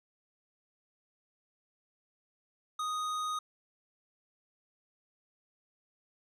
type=tone with hard clipping; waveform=sine; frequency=1244.5 Hz; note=D#6; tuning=in tune; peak=-34 dBFS; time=2.79-3.39 s; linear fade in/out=5 ms; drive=13 dB; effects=none